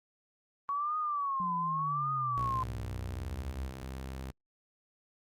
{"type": "tone with vibrato", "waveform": "sine", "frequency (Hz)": 1116, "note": "C#6", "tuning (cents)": 11, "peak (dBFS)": -30, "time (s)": [0.69, 2.63], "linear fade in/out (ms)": 0, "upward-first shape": "triangle", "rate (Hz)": 0.87, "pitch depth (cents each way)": 190}
{"type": "exponential sweep", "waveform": "sine", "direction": "down", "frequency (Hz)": [185, 65.41], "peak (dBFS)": -38, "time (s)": [1.4, 3.82], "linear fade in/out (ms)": 0}
{"type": "tone with pitch glide", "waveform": "sawtooth", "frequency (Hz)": [61.74, 65.79], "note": ["B1", "C2"], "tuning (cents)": [0, 10], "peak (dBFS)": -35, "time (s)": [2.37, 4.31], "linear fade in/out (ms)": 5, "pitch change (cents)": 110, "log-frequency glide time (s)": [3.04, 3.46]}
{"effects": ["Opus 24 kbps"]}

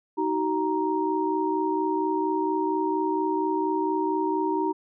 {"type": "tone cluster", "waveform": "sine", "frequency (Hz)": [313.9, 378.2, 935], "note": ["D#4", "F#4", "A#5"], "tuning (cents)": [15, 38, 5], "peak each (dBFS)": -27, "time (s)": [0.17, 4.73], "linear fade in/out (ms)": 20, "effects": []}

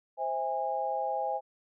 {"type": "chord", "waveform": "sine", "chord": "C augmented", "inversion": "none", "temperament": "just", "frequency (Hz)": [523.3, 654.1, 817.6], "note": ["C5", "E5", "G#5"], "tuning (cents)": [0, -14, -27], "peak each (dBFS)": [-35, -35, -31], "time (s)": [0.17, 1.41], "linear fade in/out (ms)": 50, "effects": []}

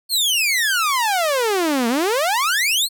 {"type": "exponential two-way sweep", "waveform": "sawtooth", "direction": "down then up", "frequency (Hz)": [4435, 224.3, 4435], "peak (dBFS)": -13, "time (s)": [0.09, 2.89], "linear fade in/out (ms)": 50, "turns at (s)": 1.88, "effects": []}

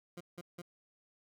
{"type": "tone bursts", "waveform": "20% pulse", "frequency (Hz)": 174.61, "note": "F3", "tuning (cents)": 0, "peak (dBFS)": -39, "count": 3, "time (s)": [0.17, 0.618], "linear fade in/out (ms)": 5, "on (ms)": 36, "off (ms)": 170, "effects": []}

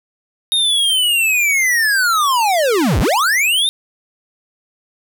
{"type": "linear two-way sweep", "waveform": "square", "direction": "down then up", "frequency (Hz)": [3729, 36.76, 3729], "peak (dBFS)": -13, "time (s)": [0.52, 3.69], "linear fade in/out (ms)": 0, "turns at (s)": 3, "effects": []}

